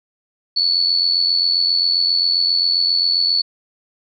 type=tone with amplitude modulation; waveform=sine; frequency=4435 Hz; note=C#8; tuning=in tune; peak=-11 dBFS; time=0.56-3.42 s; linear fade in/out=10 ms; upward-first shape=sine; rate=87.5 Hz; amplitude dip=60%; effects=none